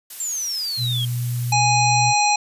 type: noise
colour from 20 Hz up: blue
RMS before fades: -34 dBFS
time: 0.1-1.53 s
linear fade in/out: 5 ms
type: exponential sweep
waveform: sine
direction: down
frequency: 7459 to 3198 Hz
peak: -23 dBFS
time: 0.2-1.05 s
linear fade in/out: 2 ms
type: tone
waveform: sine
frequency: 121.7 Hz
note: B2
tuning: 25 cents flat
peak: -21 dBFS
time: 0.77-2.14 s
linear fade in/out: 50 ms
type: harmonic tone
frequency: 830.6 Hz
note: G#5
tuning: in tune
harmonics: 1 / 3 / 5 / 7 / 9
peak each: -17 / -22 / -24 / -25 / -27 dBFS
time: 1.52-2.36 s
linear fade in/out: 5 ms
effects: resampled to 32000 Hz